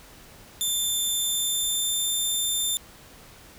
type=tone with pitch glide; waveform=15% pulse; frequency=3552 to 3577 Hz; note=A7 to A7; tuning=+16 to +28 cents; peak=-17 dBFS; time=0.61-2.77 s; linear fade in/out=0 ms; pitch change=+12 cents; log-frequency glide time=1.12-2.1 s; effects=pink hiss -49 dBFS RMS until 3.58 s